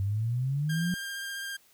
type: exponential sweep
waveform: sine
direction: up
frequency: 95.6 to 182.9 Hz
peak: -26 dBFS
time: 0-0.94 s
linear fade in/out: 0 ms
type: tone with vibrato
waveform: sawtooth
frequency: 1600 Hz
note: G6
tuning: 35 cents sharp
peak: -31 dBFS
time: 0.69-1.57 s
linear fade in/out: 10 ms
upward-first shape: triangle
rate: 15 Hz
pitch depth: 17 cents each way
effects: white hiss -62 dBFS RMS until 1.73 s